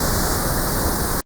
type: band-stop noise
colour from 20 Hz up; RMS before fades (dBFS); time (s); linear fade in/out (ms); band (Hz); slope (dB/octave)
pink; -20; 0-1.21; 5; 1800 to 4100; 48
effects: Opus 48 kbps